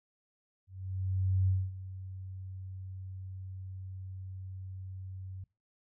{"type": "tone with ADSR envelope", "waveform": "sine", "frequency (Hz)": 94.2, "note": "F#2", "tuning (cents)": 32, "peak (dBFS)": -24, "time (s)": [0.67, 5.44], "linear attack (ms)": 810, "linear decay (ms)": 230, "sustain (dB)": -16, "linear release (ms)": 4, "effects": ["noise-tail reverb RT60 0.3 s tail -24 dB re dry"]}